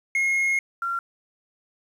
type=tone pair in turn; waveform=triangle / sine; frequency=2155 / 1374.6 Hz; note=C#7 / F6; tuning=-49 / -28 cents; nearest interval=minor sixth; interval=779 cents; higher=first; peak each=-18 / -24 dBFS; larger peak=first; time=0.15-0.59 / 0.82-0.99 s; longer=first; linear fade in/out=2 ms; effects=resampled to 32000 Hz + 9-bit